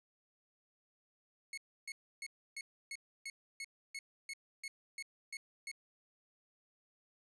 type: tone bursts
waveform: sawtooth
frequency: 2187 Hz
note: C#7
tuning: 24 cents flat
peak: -38 dBFS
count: 13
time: 1.53-5.715 s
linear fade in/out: 2 ms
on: 45 ms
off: 300 ms
effects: resampled to 24000 Hz + 13-bit